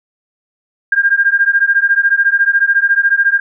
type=beating tone pair; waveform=sine; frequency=1600 / 1614 Hz; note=G6 / G#6; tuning=+35 / -50 cents; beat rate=14 Hz; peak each=-12 dBFS; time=0.92-3.4 s; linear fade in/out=5 ms; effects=none